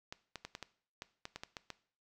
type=clicks; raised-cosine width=0.2 ms; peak=-25 dBFS; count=11; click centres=0.125 / 0.357 / 0.45 / 0.551 / 0.627 / 1.021 / 1.254 / 1.36 / 1.435 / 1.568 / 1.703 s; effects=noise-tail reverb RT60 0.5 s tail -18 dB re dry